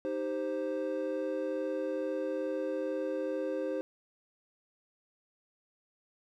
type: chord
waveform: triangle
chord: C minor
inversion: first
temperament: equal with one note detuned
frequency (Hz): 309.7 / 392 / 523.3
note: Eb4 / G4 / C5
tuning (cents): -8 / 0 / 0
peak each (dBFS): -35 / -36 / -32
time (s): 0.05-3.81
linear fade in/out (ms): 0
effects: none